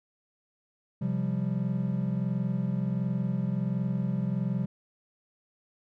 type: chord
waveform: triangle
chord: C suspended fourth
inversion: none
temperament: equal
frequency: 130.81 / 174.61 / 196 Hz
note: C3 / F3 / G3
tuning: 0 / 0 / 0 cents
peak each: -29 dBFS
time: 1.01-4.66 s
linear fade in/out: 10 ms
effects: none